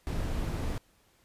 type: noise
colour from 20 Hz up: brown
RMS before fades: -32 dBFS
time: 0.07-0.78 s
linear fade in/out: 0 ms
effects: pink hiss -66 dBFS RMS until 1.24 s + resampled to 32000 Hz